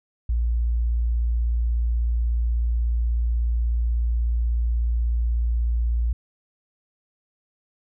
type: tone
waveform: sine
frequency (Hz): 58.2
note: A#1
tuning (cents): -2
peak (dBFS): -19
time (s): 0.29-6.13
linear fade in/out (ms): 5
effects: none